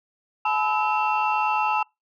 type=tone cluster; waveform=sine; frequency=853 / 1002 / 1299 / 2702 Hz; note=G#5 / B5 / E6 / E7; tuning=+46 / +25 / -26 / +42 cents; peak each=-22 / -27 / -26 / -28 dBFS; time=0.45-1.83 s; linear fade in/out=5 ms; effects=noise-tail reverb RT60 0.2 s tail -26 dB re dry + tanh soft clip ceiling -13 dBFS

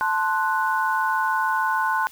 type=chord; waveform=sine; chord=F# diminished; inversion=first; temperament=equal; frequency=880 / 1046.5 / 1480 Hz; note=A5 / C6 / F#6; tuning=0 / 0 / 0 cents; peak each=-24 dBFS; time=0.01-2.07 s; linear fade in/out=0 ms; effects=white hiss -48 dBFS RMS until 2.11 s

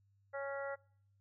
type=harmonic tone; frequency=277.2 Hz; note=C#4; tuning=in tune; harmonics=2 / 3 / 4 / 5 / 6 / 7; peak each=-40 / -48 / -54 / -46 / -54 / -50 dBFS; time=0.33-0.76 s; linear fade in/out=20 ms; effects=noise-tail reverb RT60 0.6 s tail -24 dB re dry + added 99 Hz sine -69 dBFS peak until 1.2 s

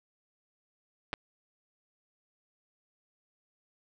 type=clicks; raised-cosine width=0.3 ms; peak=-17 dBFS; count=2; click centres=1.131 / 1.138 s; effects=none

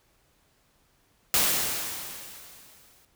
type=noise with exponential decay; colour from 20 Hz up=white; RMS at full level=-21 dBFS; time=1.34-3.05 s; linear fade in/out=1 ms; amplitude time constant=370 ms; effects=pink hiss -66 dBFS RMS until 3.15 s

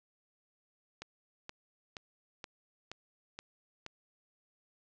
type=click train; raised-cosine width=0.2 ms; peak=-25 dBFS; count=7; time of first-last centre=1.02-3.864 s; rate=2.11 Hz; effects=low-pass 7000 Hz 12 dB/octave

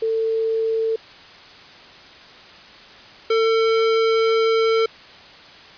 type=tone pair in turn; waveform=sine / square; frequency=447.3 / 449 Hz; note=A4 / A4; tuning=+28 / +35 cents; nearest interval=unison; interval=7 cents; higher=second; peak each=-18 / -16 dBFS; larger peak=second; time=0.02-0.96 / 3.3-4.86 s; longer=second; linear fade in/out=5 ms; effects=white hiss -43 dBFS RMS until 5.77 s + resampled to 11025 Hz

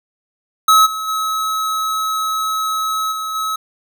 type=tone with level steps; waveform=square; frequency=1286 Hz; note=E6; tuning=43 cents flat; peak=-8 / -22 / -18 / -22 / -19 dBFS; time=0.68-3.56 s; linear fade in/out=5 ms; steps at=0.85 / 1.07 / 3.11 / 3.34 s; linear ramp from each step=20 ms; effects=none

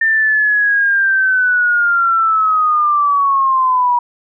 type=linear sweep; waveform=sine; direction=down; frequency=1800 to 961 Hz; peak=-10 dBFS; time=0.01-3.99 s; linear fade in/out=5 ms; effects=none

